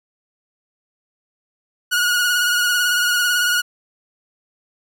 sawtooth tone with vibrato, 1449 Hz, F#6, 37 cents flat, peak -12 dBFS, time 1.91-3.62 s, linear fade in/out 20 ms, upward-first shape triangle, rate 18 Hz, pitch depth 41 cents each way, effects none

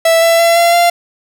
45% pulse tone with pitch steps, 659.3 / 667.3 / 675.5 / 683.7 / 692.1 Hz, E5 / E5 / E5 / F5 / F5, 0 / +21 / +42 / -37 / -16 cents, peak -7 dBFS, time 0.05-0.9 s, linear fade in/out 5 ms, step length 170 ms, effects none

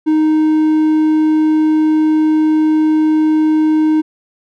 triangle tone, 310.8 Hz, D#4, 2 cents flat, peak -7 dBFS, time 0.06-4.02 s, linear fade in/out 20 ms, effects none

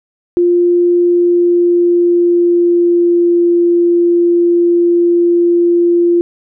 sine tone with pitch glide, 350 to 345.6 Hz, F4 to F4, +4 to -18 cents, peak -7 dBFS, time 0.37-6.21 s, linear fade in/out 0 ms, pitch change -22 cents, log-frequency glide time 0.97-3.5 s, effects none

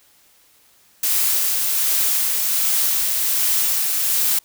blue noise with tremolo, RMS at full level -18 dBFS, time 1.03-4.39 s, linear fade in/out 5 ms, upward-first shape sine, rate 1.3 Hz, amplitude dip 25%, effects white hiss -55 dBFS RMS until 4.44 s

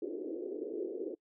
pink band-pass noise, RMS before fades -39 dBFS, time 0.02-1.15 s, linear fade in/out 5 ms, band 320 to 460 Hz, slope 48 dB/octave, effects noise-tail reverb RT60 0.1 s tail -24 dB re dry

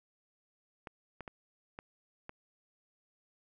clicks, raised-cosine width 0.5 ms, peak -28 dBFS, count 5, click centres 0.872 / 1.207 / 1.278 / 1.789 / 2.294 s, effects none

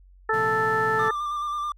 harmonic tone, 440 Hz, A4, in tune, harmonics 1 / 2 / 3 / 4, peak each -26 / -27 / -25 / -26 dBFS, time 0.29-1.11 s, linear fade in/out 5 ms
sawtooth chord, Bb suspended second, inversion none, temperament just, 116.54 / 131.11 / 174.81 Hz, Bb2 / C3 / F3, 0 / +4 / +2 cents, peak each -34 dBFS, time 0.33-1.09 s, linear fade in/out 10 ms
triangle tone with vibrato, 1186 Hz, D6, 17 cents sharp, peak -24 dBFS, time 0.99-1.72 s, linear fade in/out 2 ms, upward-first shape square, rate 9.3 Hz, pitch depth 20 cents each way
effects added 46 Hz sine -49 dBFS peak until 1.77 s

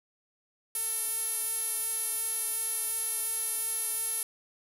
sawtooth tone with band-pass filter, 448.6 Hz, A4, 34 cents sharp, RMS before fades -32 dBFS, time 0.75-4.23 s, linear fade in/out 2 ms, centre 11000 Hz, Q 7.9, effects none

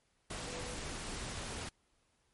sine tone in noise, 493.9 Hz, B4, in tune, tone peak -47 dBFS, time 0.47-0.74 s, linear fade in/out 5 ms, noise pink, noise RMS -42 dBFS, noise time 0.3-1.69 s, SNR -8 dB, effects pink hiss -75 dBFS RMS until 2.33 s + MP3 48 kbps

